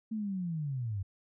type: linear sweep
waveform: sine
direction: down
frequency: 224.5 to 92 Hz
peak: -32 dBFS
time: 0.11-1.03 s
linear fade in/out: 10 ms
effects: none